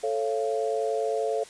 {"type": "chord", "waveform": "sine", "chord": "A augmented", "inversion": "none", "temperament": "just", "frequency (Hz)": [440, 550, 687.5], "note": ["A4", "C#5", "E#5"], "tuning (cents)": [0, -14, -27], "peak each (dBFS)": [-27, -30, -30], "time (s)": [0.03, 1.44], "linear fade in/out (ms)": 10, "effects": ["white hiss -48 dBFS RMS until 1.49 s", "resampled to 22050 Hz"]}